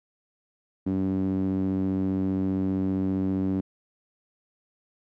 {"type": "tone with band-pass filter", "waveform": "sawtooth", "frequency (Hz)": 95.1, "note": "F#2", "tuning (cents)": 48, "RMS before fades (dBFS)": -26, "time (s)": [0.86, 3.61], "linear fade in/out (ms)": 10, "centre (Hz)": 250, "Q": 4.1, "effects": []}